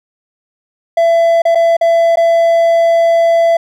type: tone with dropouts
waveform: triangle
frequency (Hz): 670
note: E5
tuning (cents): +28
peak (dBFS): -5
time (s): 0.97-3.57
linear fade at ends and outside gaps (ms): 5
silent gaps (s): 1.42-1.452 / 1.549-1.554 / 1.768-1.811 / 2.158-2.171
effects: none